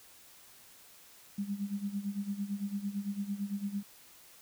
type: tone with tremolo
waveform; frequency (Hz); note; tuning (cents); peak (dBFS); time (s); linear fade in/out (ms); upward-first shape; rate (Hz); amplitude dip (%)
sine; 201.1; G3; +44; -30; 1.38-3.83; 5; sine; 8.9; 80
effects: white hiss -57 dBFS RMS until 4.41 s